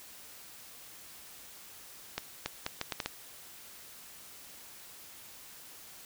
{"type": "accelerating click train", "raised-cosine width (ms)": 0.2, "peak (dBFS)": -15, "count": 7, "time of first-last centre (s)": [2.18, 3.06], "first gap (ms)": 280, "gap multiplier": 0.73, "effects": ["white hiss -51 dBFS RMS until 6.05 s"]}